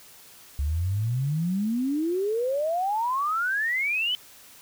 sine exponential sweep, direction up, 68.5 to 3081 Hz, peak -23 dBFS, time 0.59-4.15 s, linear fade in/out 0 ms, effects white hiss -50 dBFS RMS until 4.61 s

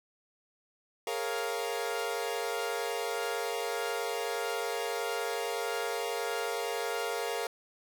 sawtooth chord, Bb minor seventh, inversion third, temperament equal, 415.3 / 466.2 / 554.4 / 698.5 Hz, Ab4 / Bb4 / Db5 / F5, 0 / 0 / 0 / 0 cents, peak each -34 / -31 / -36 / -34 dBFS, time 1.07-7.47 s, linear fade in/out 2 ms, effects none

